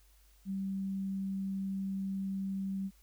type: tone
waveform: sine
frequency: 193.7 Hz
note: G3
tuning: 20 cents flat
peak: -33 dBFS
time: 0.45-2.91 s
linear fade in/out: 50 ms
effects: added 50 Hz sine -61 dBFS peak until 3.02 s + white hiss -68 dBFS RMS until 3.02 s